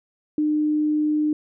sine tone, 302.7 Hz, D#4, 48 cents flat, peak -18 dBFS, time 0.38-1.33 s, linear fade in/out 2 ms, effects none

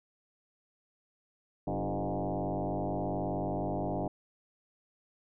sine tone with frequency modulation, 220 Hz, A3, in tune, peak -30 dBFS, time 1.67-4.08 s, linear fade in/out 5 ms, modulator 98.9 Hz, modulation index 5.8, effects none

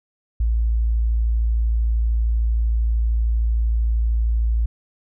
sine tone, 56.5 Hz, A1, 47 cents sharp, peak -16 dBFS, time 0.4-4.66 s, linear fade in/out 5 ms, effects none

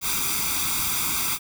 white noise with comb filter, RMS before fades -25 dBFS, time 0.01-1.39 s, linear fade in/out 50 ms, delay 0.84 ms, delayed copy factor +0.9, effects none

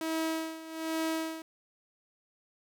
sawtooth tone with tremolo, 321.8 Hz, E4, 42 cents flat, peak -25 dBFS, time 0.01-1.42 s, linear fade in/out 2 ms, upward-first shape sine, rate 1.2 Hz, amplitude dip 80%, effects none

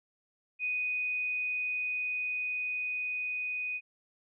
sine tone with level ramp, 2489 Hz, D#7, in tune, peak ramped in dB -29 to -32 dBFS, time 0.59-3.81 s, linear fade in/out 50 ms, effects none

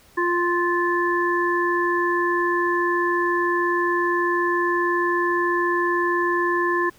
harmonic tone, 349.2 Hz, F4, in tune, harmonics 1 / 3 / 5, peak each -22 / -23 / -24 dBFS, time 0.17-6.9 s, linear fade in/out 10 ms, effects pink hiss -53 dBFS RMS until 6.98 s

